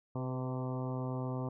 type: harmonic tone with a mistuned harmonic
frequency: 128.8 Hz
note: C3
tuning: 27 cents flat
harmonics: 1 / 2 / 3 / 4 / 5 / 6 / 7 / 8 / 9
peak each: -36 / -40 / -45 / -45 / -47 / -51 / -49 / -50 / -52 dBFS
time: 0.15-1.49 s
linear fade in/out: 5 ms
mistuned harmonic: 4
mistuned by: -25 cents
effects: none